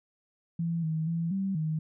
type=tone with pitch steps; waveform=sine; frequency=167.5 / 158.7 / 166.8 / 193.6 / 156.8 Hz; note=E3 / D#3 / E3 / G3 / D#3; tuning=+28 / +35 / +21 / -21 / +14 cents; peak=-27 dBFS; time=0.59-1.79 s; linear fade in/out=5 ms; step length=240 ms; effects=none